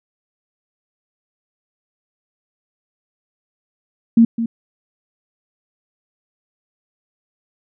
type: tone with echo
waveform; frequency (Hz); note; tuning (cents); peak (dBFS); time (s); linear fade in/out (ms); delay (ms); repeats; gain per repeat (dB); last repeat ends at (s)
sine; 229.9; A#3; -24; -6; 4.17-4.25; 5; 210; 1; -11; 4.46
effects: none